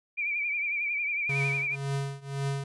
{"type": "tone with vibrato", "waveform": "sine", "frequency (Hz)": 2349, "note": "D7", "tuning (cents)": 0, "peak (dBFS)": -27, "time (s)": [0.17, 1.76], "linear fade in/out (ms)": 20, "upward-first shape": "triangle", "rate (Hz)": 11, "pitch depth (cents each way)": 76}
{"type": "tone with tremolo", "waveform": "square", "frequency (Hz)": 138.59, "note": "C#3", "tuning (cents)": 0, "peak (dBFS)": -27, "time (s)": [1.29, 2.64], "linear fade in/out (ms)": 5, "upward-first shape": "triangle", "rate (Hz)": 1.9, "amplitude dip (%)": 95}
{"effects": ["resampled to 24000 Hz"]}